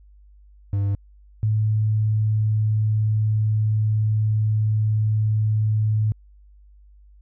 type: tone pair in turn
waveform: triangle / sine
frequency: 100 / 107.89 Hz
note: G2 / A2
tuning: +35 / -34 cents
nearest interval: minor second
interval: 131 cents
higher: second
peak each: -17 dBFS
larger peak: neither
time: 0.73-0.95 / 1.43-6.12 s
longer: second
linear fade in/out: 0 ms
effects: added 50 Hz sine -47 dBFS peak until 7.21 s